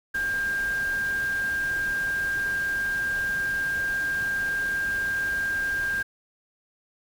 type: tone in noise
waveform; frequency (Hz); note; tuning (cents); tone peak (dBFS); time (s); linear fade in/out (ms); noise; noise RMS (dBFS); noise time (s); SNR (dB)
sine; 1599; G6; +34; -24; 0.14-6.03; 10; pink; -40; 0.14-6.03; +13
effects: none